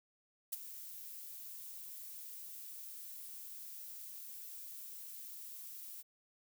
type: noise with ADSR envelope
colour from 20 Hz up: violet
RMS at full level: -36 dBFS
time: 0.52-6.03 s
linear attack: 12 ms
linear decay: 20 ms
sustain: -13 dB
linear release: 23 ms
effects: none